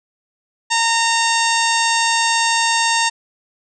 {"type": "harmonic tone", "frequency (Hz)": 918, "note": "A#5", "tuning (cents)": -27, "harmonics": [1, 2, 3, 4, 5, 6, 7, 8, 9], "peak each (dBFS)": [-18, -21, -23, -24, -25, -26, -26, -27, -28], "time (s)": [0.7, 3.1], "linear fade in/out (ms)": 20, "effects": []}